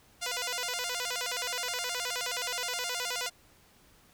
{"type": "tone with vibrato", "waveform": "5% pulse", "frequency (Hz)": 590, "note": "D5", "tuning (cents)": 8, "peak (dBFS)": -20, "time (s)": [0.21, 3.3], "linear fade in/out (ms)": 20, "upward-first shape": "square", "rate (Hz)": 9.5, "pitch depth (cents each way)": 300, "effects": ["pink hiss -61 dBFS RMS until 4.13 s"]}